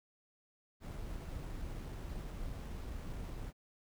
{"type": "noise with sample-and-hold", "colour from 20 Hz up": "brown", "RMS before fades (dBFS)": -43, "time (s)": [0.8, 3.53], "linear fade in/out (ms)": 50, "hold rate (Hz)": 8820, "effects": []}